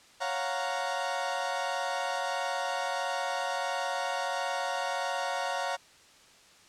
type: chord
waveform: 30% pulse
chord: Gb major seventh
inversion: second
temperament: equal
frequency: 554.4 / 698.5 / 740 / 932.3 Hz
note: Db5 / F5 / Gb5 / Bb5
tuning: 0 / 0 / 0 / 0 cents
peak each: -33 dBFS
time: 0.2-5.77 s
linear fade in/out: 20 ms
effects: white hiss -57 dBFS RMS until 6.68 s + low-pass 7000 Hz 12 dB/octave